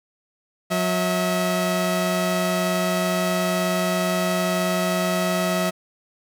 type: tone pair together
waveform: sawtooth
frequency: 181.1 / 645.4 Hz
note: F#3 / E5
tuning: -37 / -37 cents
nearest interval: octave + minor seventh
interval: 2200 cents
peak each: -19 dBFS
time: 0.7-5.71 s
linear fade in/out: 20 ms
effects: none